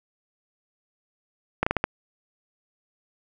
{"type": "slowing click train", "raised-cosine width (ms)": 0.5, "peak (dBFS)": -6, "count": 5, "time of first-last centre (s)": [1.63, 1.841], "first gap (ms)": 35, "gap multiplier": 1.28, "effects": []}